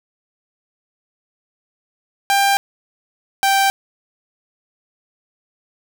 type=tone pair in turn; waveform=sawtooth; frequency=794 / 783.5 Hz; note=G5 / G5; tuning=+22 / -1 cents; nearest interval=unison; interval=23 cents; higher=first; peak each=-9 dBFS; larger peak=neither; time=2.3-2.57 / 3.43-3.7 s; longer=neither; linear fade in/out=0 ms; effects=none